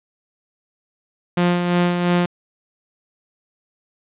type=tone with tremolo; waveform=sawtooth; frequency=176 Hz; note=F3; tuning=14 cents sharp; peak=-10 dBFS; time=1.37-2.26 s; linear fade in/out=5 ms; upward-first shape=sine; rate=2.9 Hz; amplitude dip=45%; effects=resampled to 8000 Hz + 8-bit